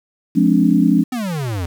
sine chord, D half-diminished seventh, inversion first, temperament just, 176.2 / 211.4 / 264.3 / 293.7 Hz, F3 / Ab3 / C4 / D4, +16 / +31 / +18 / 0 cents, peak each -16 dBFS, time 0.35-1.04 s, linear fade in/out 20 ms
square exponential sweep, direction down, 261.6 to 82 Hz, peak -21 dBFS, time 1.12-1.66 s, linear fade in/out 5 ms
effects 7-bit

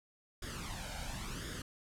pink noise with flanger, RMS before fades -42 dBFS, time 0.42-1.62 s, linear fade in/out 5 ms, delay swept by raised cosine 0.58 to 1.35 ms, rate 0.94 Hz, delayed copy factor +0.7, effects low-pass 10000 Hz 12 dB/octave

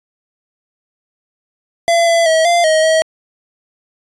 square tone with pitch steps, 678 / 672 / 642 / 691 / 630 / 639 Hz, E5 / E5 / E5 / F5 / D#5 / D#5, +49 / +33 / -46 / -19 / +21 / +46 cents, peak -10 dBFS, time 1.88-3.02 s, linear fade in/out 0 ms, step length 190 ms, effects resampled to 22050 Hz

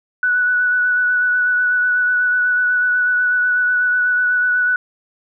sine tone with vibrato, 1480 Hz, F#6, in tune, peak -13 dBFS, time 0.23-4.76 s, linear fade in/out 2 ms, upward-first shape sine, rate 8.1 Hz, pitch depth 17 cents each way, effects none

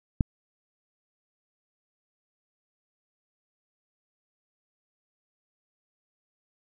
click, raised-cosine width 5 ms, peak -9 dBFS, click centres 0.208 s, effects none

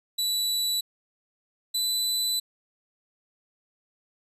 sawtooth tone pair in turn, 3951 / 3992 Hz, B7 / B7, 0 / +18 cents, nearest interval unison, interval 18 cents, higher second, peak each -21 dBFS, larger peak neither, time 0.18-0.81 / 1.74-2.4 s, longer second, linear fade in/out 10 ms, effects resampled to 32000 Hz

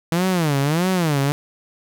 sawtooth tone with vibrato, 160.9 Hz, E3, 42 cents flat, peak -13 dBFS, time 0.12-1.32 s, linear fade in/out 0 ms, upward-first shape sine, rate 1.6 Hz, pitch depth 270 cents each way, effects none

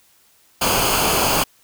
pink noise with comb filter, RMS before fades -18 dBFS, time 0.61-1.44 s, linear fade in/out 10 ms, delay 0.53 ms, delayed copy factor -0.65, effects white hiss -56 dBFS RMS until 1.63 s

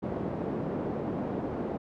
pink band-pass noise, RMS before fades -33 dBFS, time 0.02-1.78 s, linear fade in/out 20 ms, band 170 to 550 Hz, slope 12 dB/octave, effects none

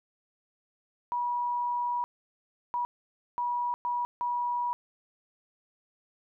sine tone bursts at uneven times, 968 Hz, B5, 35 cents flat, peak -27 dBFS, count 5, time 1.12-2.04 / 2.74-2.85 / 3.38-3.74 / 3.85-4.05 / 4.21-4.73 s, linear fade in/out 0 ms, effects none

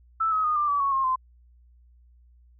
sine tone with pitch steps, 1318.5 / 1273.6 / 1230.2 / 1188.3 / 1147.8 / 1108.7 / 1071 / 1034.5 Hz, E6 / D#6 / D#6 / D6 / D6 / C#6 / C6 / C6, 0 / +40 / -20 / +20 / -40 / 0 / +40 / -20 cents, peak -21 dBFS, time 0.2-1.16 s, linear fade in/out 10 ms, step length 120 ms, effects added 60 Hz sine -53 dBFS peak until 2.59 s

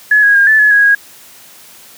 sine tone with pitch steps, 1700 / 1652 / 1616 / 1748 / 1704 / 1655 / 1643 Hz, G#6 / G#6 / G#6 / A6 / G#6 / G#6 / G#6, +40 / -10 / -48 / -12 / +44 / -6 / -19 cents, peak -5 dBFS, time 0.11-0.95 s, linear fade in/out 5 ms, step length 120 ms, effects white hiss -39 dBFS RMS until 1.97 s + high-pass 100 Hz 12 dB/octave

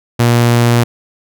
sawtooth tone, 119 Hz, A#2, 36 cents sharp, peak -4 dBFS, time 0.19-0.84 s, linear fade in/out 10 ms, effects none

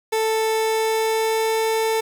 30% pulse tone with pitch glide, 441.6 to 444.7 Hz, A4 to A4, +6 to +18 cents, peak -16 dBFS, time 0.12-2.01 s, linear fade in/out 10 ms, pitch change +12 cents, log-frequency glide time 0.52-1.6 s, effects 7-bit

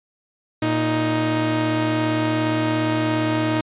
sawtooth tone pair together, 116.54 / 312.3 Hz, A#2 / D#4, 0 / +7 cents, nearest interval octave + perfect fourth, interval 1707 cents, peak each -20 / -16 dBFS, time 0.62-3.61 s, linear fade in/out 5 ms, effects resampled to 8000 Hz

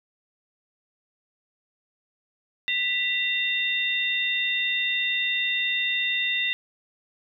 sine tone cluster, 1976 / 2742 / 3633 Hz, B6 / F7 / A#7, 0 / -32 / -45 cents, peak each -27 dBFS, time 2.68-6.53 s, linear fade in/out 0 ms, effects none

